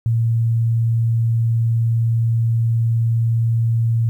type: tone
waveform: sine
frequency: 114.9 Hz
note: A#2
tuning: 25 cents flat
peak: -14 dBFS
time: 0.06-4.09 s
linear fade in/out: 0 ms
effects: 9-bit